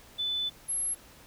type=tone pair in turn; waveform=sine; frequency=3500 / 11077 Hz; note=A7 / F9; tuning=-10 / -15 cents; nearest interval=octave + minor sixth; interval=1995 cents; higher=second; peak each=-28 dBFS; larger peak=neither; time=0.18-0.5 / 0.68-0.95 s; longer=first; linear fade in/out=20 ms; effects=pink hiss -54 dBFS RMS until 1.26 s